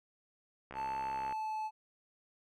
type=click train; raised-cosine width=0.5 ms; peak=-30 dBFS; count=42; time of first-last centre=0.71-1.325 s; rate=66.7 Hz
type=tone with pitch glide; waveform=triangle; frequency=880 to 866.9 Hz; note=A5 to A5; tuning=0 to -26 cents; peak=-33 dBFS; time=0.74-1.71 s; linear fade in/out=50 ms; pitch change=-26 cents; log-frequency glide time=1.06-1.55 s
effects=none